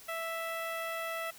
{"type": "tone with notch filter", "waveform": "15% pulse", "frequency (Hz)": 659.3, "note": "E5", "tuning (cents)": 0, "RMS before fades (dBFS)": -37, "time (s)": [0.08, 1.31], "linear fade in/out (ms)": 10, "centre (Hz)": 6600, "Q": 1.1, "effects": ["white hiss -53 dBFS RMS until 1.38 s"]}